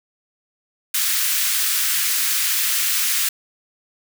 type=high-pass noise; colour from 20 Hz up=white; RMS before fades=-20 dBFS; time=0.94-3.29 s; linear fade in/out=5 ms; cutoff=1400 Hz; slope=24 dB/octave; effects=none